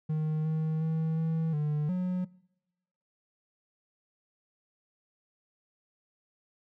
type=tone with pitch steps; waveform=triangle; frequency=155.3 / 157.8 / 160.2 / 161.7 / 149.5 / 182 Hz; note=D#3 / D#3 / E3 / E3 / D3 / F#3; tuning=-3 / +25 / -49 / -33 / +31 / -28 cents; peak=-25 dBFS; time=0.09-2.25 s; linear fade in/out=10 ms; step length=360 ms; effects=noise-tail reverb RT60 0.9 s tail -23 dB re dry